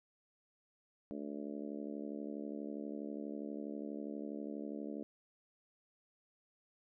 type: harmonic tone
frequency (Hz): 72.3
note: D2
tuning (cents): -27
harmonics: 3 / 4 / 5 / 6 / 7 / 8 / 9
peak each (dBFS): -45 / -44 / -50 / -50 / -55 / -52 / -57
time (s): 1.11-5.03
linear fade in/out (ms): 0
effects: none